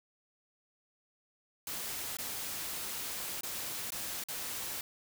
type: noise with dropouts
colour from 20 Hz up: white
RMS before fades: -39 dBFS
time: 1.67-4.81 s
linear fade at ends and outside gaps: 2 ms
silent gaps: 2.17-2.186 / 3.409-3.433 / 3.905-3.92 / 4.238-4.285 s
effects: none